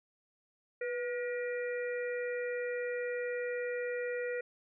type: harmonic tone with a mistuned harmonic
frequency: 478.1 Hz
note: A#4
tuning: 44 cents sharp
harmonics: 1 / 3 / 4 / 5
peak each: -34 / -45 / -42 / -48 dBFS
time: 0.81-4.41 s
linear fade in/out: 5 ms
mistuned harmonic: 1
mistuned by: +44 cents
effects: none